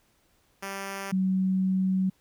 5% pulse / sine tone pair in turn, 196 / 188.36 Hz, G3 / F#3, 0 / +31 cents, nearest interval minor second, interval 69 cents, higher first, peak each -22 dBFS, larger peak neither, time 0.62-1.12 / 1.12-2.1 s, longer second, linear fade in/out 10 ms, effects pink hiss -67 dBFS RMS until 2.2 s

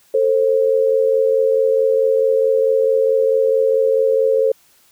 sine tone pair together, 446.1 / 530.7 Hz, A4 / C5, +24 / +24 cents, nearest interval minor third, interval 300 cents, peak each -15 dBFS, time 0.14-4.52 s, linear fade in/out 5 ms, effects white hiss -54 dBFS RMS until 4.91 s

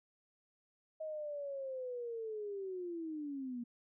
sine linear sweep, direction down, 634 to 234 Hz, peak -39 dBFS, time 1-3.64 s, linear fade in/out 10 ms, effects none

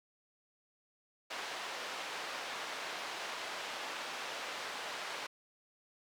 pink band-pass noise, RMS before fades -42 dBFS, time 1.3-5.27 s, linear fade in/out 10 ms, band 650 to 4500 Hz, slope 12 dB/octave, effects none

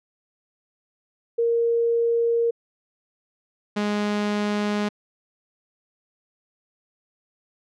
sine / sawtooth tone pair in turn, 466 / 207.6 Hz, A#4 / G#3, -1 / 0 cents, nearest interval octave + major second, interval 1399 cents, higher first, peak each -18 dBFS, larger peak neither, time 1.38-2.51 / 3.76-4.89 s, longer neither, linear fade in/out 10 ms, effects low-pass 5000 Hz 12 dB/octave

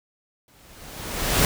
pink noise with exponential growth, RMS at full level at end -17 dBFS, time 0.48-1.45 s, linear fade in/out 1 ms, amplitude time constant 210 ms, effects none

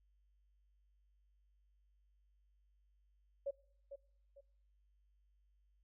sine tone with echo, 557 Hz, C#5, 8 cents sharp, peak -36 dBFS, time 3.46-3.51 s, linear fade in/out 10 ms, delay 450 ms, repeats 2, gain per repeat -10 dB, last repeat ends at 4.41 s, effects noise-tail reverb RT60 0.8 s tail -24 dB re dry + added 50 Hz sine -70 dBFS peak until 5.83 s

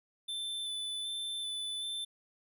square tone with vibrato, 3520 Hz, A7, in tune, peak -36 dBFS, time 0.28-2.05 s, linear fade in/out 10 ms, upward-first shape square, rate 1.3 Hz, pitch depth 12 cents each way, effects none

